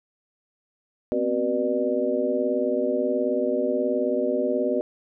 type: tone cluster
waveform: sine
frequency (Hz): 245.7 / 264.3 / 375.9 / 483.7 / 600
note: B3 / C4 / F#4 / B4 / D5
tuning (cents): -9 / +18 / +27 / -36 / +37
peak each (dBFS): -32 / -28 / -27 / -27 / -26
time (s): 1.12-4.81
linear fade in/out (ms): 0
effects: none